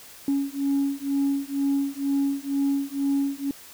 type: beating tone pair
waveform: sine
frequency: 277.2 / 279.3 Hz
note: C#4 / C#4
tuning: 0 / +13 cents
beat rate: 2.1 Hz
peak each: -24 dBFS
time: 0.28-3.51 s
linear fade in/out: 2 ms
effects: tanh soft clip ceiling -17 dBFS + white hiss -46 dBFS RMS until 3.73 s